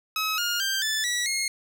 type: tone with pitch steps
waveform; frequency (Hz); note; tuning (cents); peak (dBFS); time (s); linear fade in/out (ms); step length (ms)
15% pulse; 1280 / 1420.2 / 1575.9 / 1748.5 / 1940.1 / 2153; D#6 / F6 / G6 / A6 / B6 / C7; +49 / +29 / +9 / -11 / -31 / +49; -18; 0.16-1.48; 2; 220
effects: none